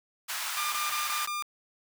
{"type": "high-pass noise", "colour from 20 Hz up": "pink", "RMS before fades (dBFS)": -34, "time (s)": [0.28, 1.27], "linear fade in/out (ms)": 20, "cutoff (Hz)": 990, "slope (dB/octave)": 24}
{"type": "tone bursts", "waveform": "sawtooth", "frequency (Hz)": 1200, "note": "D6", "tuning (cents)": 37, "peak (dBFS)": -27, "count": 5, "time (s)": [0.57, 1.424], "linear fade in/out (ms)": 0, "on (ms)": 150, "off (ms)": 26}
{"effects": []}